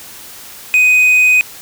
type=tone; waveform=triangle; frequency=2500 Hz; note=D#7; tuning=8 cents sharp; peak=-5 dBFS; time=0.74-1.41 s; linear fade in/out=0 ms; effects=white hiss -34 dBFS RMS until 1.61 s